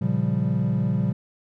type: chord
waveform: triangle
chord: G half-diminished seventh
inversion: first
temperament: equal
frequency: 116.54 / 138.59 / 174.61 / 196 Hz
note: Bb2 / Db3 / F3 / G3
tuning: 0 / 0 / 0 / 0 cents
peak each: -24 dBFS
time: 0.01-1.13 s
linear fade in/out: 10 ms
effects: none